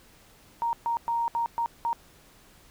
sine tone bursts at uneven times, 932.3 Hz, A#5, in tune, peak -24 dBFS, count 6, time 0.62-0.73 / 0.86-0.97 / 1.08-1.28 / 1.35-1.46 / 1.58-1.66 / 1.85-1.93 s, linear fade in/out 0 ms, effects pink hiss -56 dBFS RMS until 2.7 s

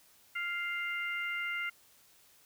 harmonic tone, 698.5 Hz, F5, in tune, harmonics 2 / 3 / 4, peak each -38 / -35 / -43 dBFS, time 0.35-1.7 s, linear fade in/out 10 ms, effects white hiss -63 dBFS RMS until 2.45 s

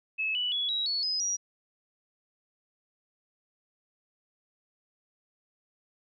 sine tone with pitch steps, 2592 / 2960 / 3381 / 3861 / 4410 / 5036 / 5752 Hz, E7 / F#7 / G#7 / B7 / C#8 / D#8 / F#8, -30 / 0 / +30 / -40 / -10 / +20 / -50 cents, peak -27 dBFS, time 0.18-1.37 s, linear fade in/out 20 ms, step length 170 ms, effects none

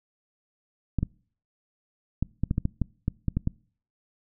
clicks, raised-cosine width 5 ms, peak -12 dBFS, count 12, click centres 0.987 / 1.03 / 2.226 / 2.436 / 2.511 / 2.581 / 2.654 / 2.817 / 3.081 / 3.283 / 3.37 / 3.474 s, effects noise-tail reverb RT60 0.5 s tail -25 dB re dry

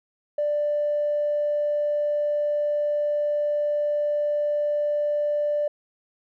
triangle tone with tanh clipping, 590 Hz, D5, 8 cents sharp, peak -21 dBFS, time 0.38-5.68 s, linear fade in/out 5 ms, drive 4 dB, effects none

